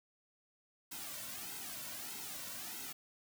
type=noise with flanger; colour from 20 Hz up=white; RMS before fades=-45 dBFS; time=0.91-2.93 s; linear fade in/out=10 ms; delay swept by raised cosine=1.7 to 2.44 ms; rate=1.6 Hz; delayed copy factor=-0.8; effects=none